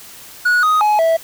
triangle tone with pitch steps, 1460 / 1250 / 843 / 655 Hz, F#6 / D#6 / G#5 / E5, -24 / +8 / +26 / -11 cents, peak -9 dBFS, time 0.45-1.17 s, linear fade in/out 10 ms, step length 180 ms, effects white hiss -38 dBFS RMS until 1.23 s

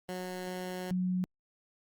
15% pulse / sine tone pair in turn, 182.8 / 182.8 Hz, F#3 / F#3, -21 / -21 cents, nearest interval unison, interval 0 cents, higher neither, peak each -30 / -28 dBFS, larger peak second, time 0.09-0.91 / 0.91-1.24 s, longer first, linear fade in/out 0 ms, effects Opus 24 kbps

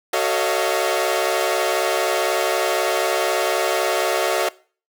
sawtooth tone cluster, 374.6 / 447.3 / 556 / 627 / 691 Hz, F#4 / A4 / C#5 / D#5 / F5, +21 / +28 / +5 / +13 / -19 cents, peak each -21 dBFS, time 0.13-4.49 s, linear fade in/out 5 ms, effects noise-tail reverb RT60 0.4 s tail -21 dB re dry

